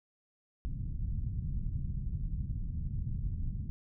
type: low-pass noise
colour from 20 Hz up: pink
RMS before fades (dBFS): -35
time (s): 0.65-3.7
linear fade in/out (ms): 0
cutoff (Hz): 160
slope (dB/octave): 24
effects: none